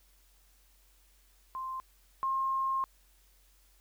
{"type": "tone pair in turn", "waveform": "sine", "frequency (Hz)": [1046.5, 1067.3], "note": ["C6", "C6"], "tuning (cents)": [0, 34], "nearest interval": "unison", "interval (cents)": 34, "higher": "second", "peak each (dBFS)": [-35, -28], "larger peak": "second", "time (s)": [[1.55, 1.8], [2.23, 2.84]], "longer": "second", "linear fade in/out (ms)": 0, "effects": ["added 46 Hz sine -63 dBFS peak until 3.8 s", "white hiss -67 dBFS RMS until 3.8 s"]}